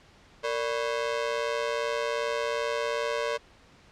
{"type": "ring-modulated tone", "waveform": "sawtooth", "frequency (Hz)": 523.3, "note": "C5", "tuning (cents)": 0, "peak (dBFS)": -20, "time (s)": [0.43, 3.38], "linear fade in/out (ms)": 20, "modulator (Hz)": 61.3, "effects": ["pink hiss -56 dBFS RMS until 3.91 s", "low-pass 5000 Hz 12 dB/octave"]}